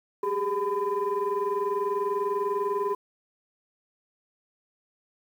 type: tone cluster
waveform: sine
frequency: 394.1 / 414.2 / 1006 Hz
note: G4 / G#4 / B5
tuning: +9 / -5 / +32 cents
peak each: -28 dBFS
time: 0.23-2.95 s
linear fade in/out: 5 ms
effects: tanh soft clip ceiling -19 dBFS + 9-bit